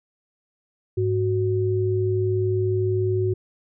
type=tone pair together; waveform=sine; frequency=103.83 / 370 Hz; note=G#2 / F#4; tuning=0 / 0 cents; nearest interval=octave + minor seventh; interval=2200 cents; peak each=-22 dBFS; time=0.97-3.34 s; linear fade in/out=10 ms; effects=none